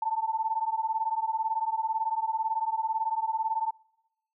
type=beating tone pair; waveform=sine; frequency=880 / 898 Hz; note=A5 / A5; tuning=0 / +35 cents; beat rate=18 Hz; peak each=-29 dBFS; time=0.02-3.71 s; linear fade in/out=5 ms; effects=noise-tail reverb RT60 0.9 s tail -26 dB re dry